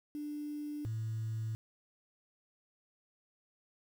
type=tone pair in turn; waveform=sine; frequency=296.2 / 110.95 Hz; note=D4 / A2; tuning=+15 / +15 cents; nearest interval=octave + perfect fourth; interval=1700 cents; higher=first; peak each=-37 / -33 dBFS; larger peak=second; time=0.15-0.85 / 0.85-1.55 s; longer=neither; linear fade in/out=0 ms; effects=tanh soft clip ceiling -31 dBFS + 10-bit